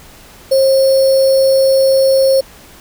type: tone with sample-and-hold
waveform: sine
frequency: 536 Hz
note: C5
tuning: 42 cents sharp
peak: -7 dBFS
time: 0.51-2.41 s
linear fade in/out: 10 ms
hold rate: 4900 Hz
effects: pink hiss -40 dBFS RMS until 2.8 s